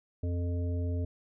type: harmonic tone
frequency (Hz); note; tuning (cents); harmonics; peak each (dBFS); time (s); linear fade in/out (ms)
87.31; F2; 0; 1 / 3 / 5 / 7; -29 / -39 / -43 / -46; 0.23-1.05; 5
effects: none